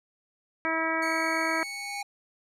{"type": "harmonic tone", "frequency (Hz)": 323.6, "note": "E4", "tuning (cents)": -32, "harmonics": [1, 2, 3, 4, 5, 6, 7], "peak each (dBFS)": [-33, -33, -33, -33, -33, -33, -33], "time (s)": [0.65, 1.63], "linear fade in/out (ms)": 0}
{"type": "tone", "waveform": "sawtooth", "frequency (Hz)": 2217, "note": "C#7", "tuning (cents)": 0, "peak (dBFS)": -31, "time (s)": [1.02, 2.02], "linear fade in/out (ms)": 5}
{"type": "tone with exponential growth", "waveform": "square", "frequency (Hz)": 809, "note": "G#5", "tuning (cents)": -46, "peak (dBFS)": -34, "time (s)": [1.15, 2.03], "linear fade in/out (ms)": 5, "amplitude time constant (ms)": 190}
{"effects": ["low-pass 11000 Hz 12 dB/octave"]}